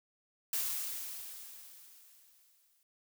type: noise with exponential decay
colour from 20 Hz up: blue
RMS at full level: -33 dBFS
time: 0.53-2.83 s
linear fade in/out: 1 ms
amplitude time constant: 500 ms
effects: none